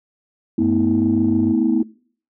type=tone with pitch glide; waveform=triangle; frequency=96.5 to 99.21 Hz; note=G2 to G2; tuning=-27 to +21 cents; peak=-22 dBFS; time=0.58-1.55 s; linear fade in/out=50 ms; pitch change=+48 cents; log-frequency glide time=0.8-0.97 s
type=chord; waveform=sine; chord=A suspended second; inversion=none; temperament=equal with one note detuned; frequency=220 / 246.9 / 322.1 Hz; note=A3 / B3 / E4; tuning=0 / 0 / -40 cents; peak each=-20 / -18 / -17 dBFS; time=0.58-1.83 s; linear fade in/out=5 ms
effects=noise-tail reverb RT60 0.5 s tail -22 dB re dry + tanh soft clip ceiling -7 dBFS